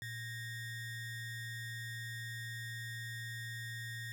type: ring-modulated tone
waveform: square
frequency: 872 Hz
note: A5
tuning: 16 cents flat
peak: -39 dBFS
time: 0.02-4.12 s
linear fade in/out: 0 ms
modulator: 988 Hz
effects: none